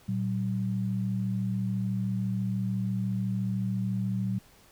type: tone pair together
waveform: sine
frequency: 116.12 / 190.1 Hz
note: A#2 / F#3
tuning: -6 / +47 cents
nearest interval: major sixth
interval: 853 cents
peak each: -30 / -29 dBFS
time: 0.08-4.39 s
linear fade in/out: 10 ms
effects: pink hiss -58 dBFS RMS until 4.71 s